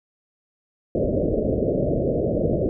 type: low-pass noise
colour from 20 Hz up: white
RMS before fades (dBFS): -22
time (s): 0.95-2.69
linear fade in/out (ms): 0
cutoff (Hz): 630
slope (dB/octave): 96
effects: none